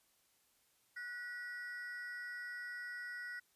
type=ring-modulated tone; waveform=triangle; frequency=1700 Hz; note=G#6; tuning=40 cents sharp; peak=-38 dBFS; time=0.96-3.4 s; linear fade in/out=10 ms; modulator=230 Hz; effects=white hiss -74 dBFS RMS until 3.55 s + resampled to 32000 Hz